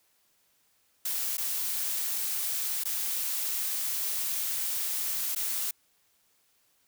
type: noise with dropouts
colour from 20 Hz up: blue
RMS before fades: -31 dBFS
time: 1.05-5.71 s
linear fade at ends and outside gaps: 5 ms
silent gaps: 1.371-1.38 / 2.838-2.853 / 5.35-5.36 s
effects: white hiss -69 dBFS RMS until 6.87 s